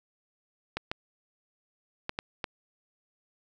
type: clicks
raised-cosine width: 0.3 ms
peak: -15 dBFS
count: 5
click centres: 0.77 / 0.915 / 2.094 / 2.189 / 2.442 s
effects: none